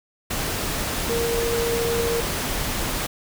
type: tone in noise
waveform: sine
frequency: 466.2 Hz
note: A#4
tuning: in tune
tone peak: -22 dBFS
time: 1.09-2.21 s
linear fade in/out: 10 ms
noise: pink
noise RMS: -26 dBFS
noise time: 0.3-3.07 s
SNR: +1 dB
effects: none

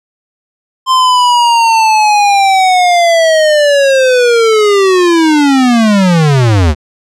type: linear sweep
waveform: square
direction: down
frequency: 1046.5 to 69.9 Hz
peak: -6 dBFS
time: 0.86-6.75 s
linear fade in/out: 50 ms
effects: low-pass 7000 Hz 12 dB/octave

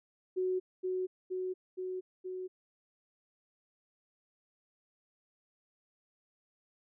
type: tone with echo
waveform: sine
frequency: 370 Hz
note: F#4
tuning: in tune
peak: -29 dBFS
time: 0.36-0.6 s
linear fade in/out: 20 ms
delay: 470 ms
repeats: 4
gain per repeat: -2 dB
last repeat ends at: 2.48 s
effects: none

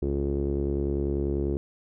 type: tone with low-pass filter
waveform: sawtooth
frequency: 70.1 Hz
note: C#2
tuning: 20 cents sharp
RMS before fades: -27 dBFS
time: 0.02-1.57 s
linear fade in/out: 0 ms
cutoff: 380 Hz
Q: 6
effects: none

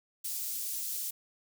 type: high-pass noise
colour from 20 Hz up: white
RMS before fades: -36 dBFS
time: 0.24-1.11 s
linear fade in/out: 10 ms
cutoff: 5900 Hz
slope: 12 dB/octave
effects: none

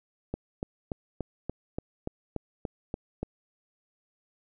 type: click train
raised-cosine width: 2 ms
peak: -18 dBFS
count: 11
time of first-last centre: 0.34-3.23 s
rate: 3.46 Hz
effects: none

